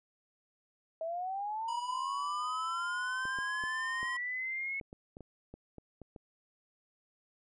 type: linear sweep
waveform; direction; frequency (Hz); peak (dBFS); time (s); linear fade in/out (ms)
sine; up; 639 to 2200; -34; 1.01-4.8; 2
type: tone with pitch glide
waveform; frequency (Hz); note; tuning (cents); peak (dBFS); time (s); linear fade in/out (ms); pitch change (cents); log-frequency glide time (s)
square; 981 to 1033.3; B5 to C6; -12 to -22; -39; 1.68-4.17; 5; +90; 2-3.05
type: clicks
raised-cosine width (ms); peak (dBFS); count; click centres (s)
2; -34; 12; 3.254 / 3.387 / 3.638 / 4.03 / 4.812 / 4.929 / 5.169 / 5.207 / 5.54 / 5.783 / 6.017 / 6.162
effects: resampled to 22050 Hz